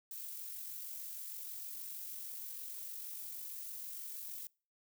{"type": "noise with amplitude modulation", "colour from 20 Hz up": "violet", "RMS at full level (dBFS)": -44, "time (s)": [0.11, 4.47], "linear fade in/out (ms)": 2, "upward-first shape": "sine", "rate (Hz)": 46.4, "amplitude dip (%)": 30, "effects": ["noise-tail reverb RT60 0.4 s tail -26 dB re dry"]}